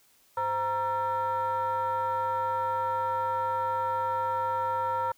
sine tone with frequency modulation, 936 Hz, A#5, 7 cents sharp, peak -25 dBFS, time 0.37-5.12 s, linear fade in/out 5 ms, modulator 416 Hz, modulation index 0.87, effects tanh soft clip ceiling -21 dBFS + white hiss -63 dBFS RMS until 5.17 s

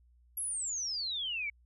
sine exponential sweep, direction down, 11480 to 2202 Hz, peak -33 dBFS, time 0.37-1.5 s, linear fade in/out 5 ms, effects added 60 Hz sine -61 dBFS peak until 1.65 s

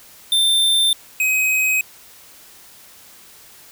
square tone pair in turn, 3576 / 2529 Hz, A7 / D#7, +27 / +28 cents, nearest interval tritone, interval 599 cents, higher first, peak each -14 / -16 dBFS, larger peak first, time 0.32-0.93 / 1.2-1.81 s, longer neither, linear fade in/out 2 ms, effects white hiss -45 dBFS RMS until 3.71 s

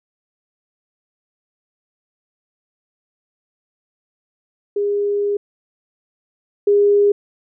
sine tone pair in turn, 407.8 / 407.8 Hz, G#4 / G#4, -32 / -32 cents, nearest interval unison, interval 0 cents, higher neither, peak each -16 / -10 dBFS, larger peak second, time 4.76-5.37 / 6.67-7.12 s, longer first, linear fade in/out 5 ms, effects none

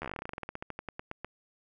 slowing click train, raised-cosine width 0.5 ms, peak -22 dBFS, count 25, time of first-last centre 0.02-1.246 s, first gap 12 ms, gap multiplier 1.11, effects none

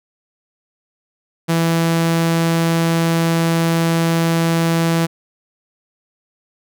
sawtooth tone, 165.8 Hz, E3, 10 cents sharp, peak -10 dBFS, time 1.48-5.07 s, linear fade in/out 20 ms, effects none

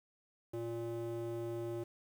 square tone with band-pass filter, 116.54 Hz, A#2, in tune, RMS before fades -40 dBFS, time 0.53-1.84 s, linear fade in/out 10 ms, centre 400 Hz, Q 2, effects 10-bit

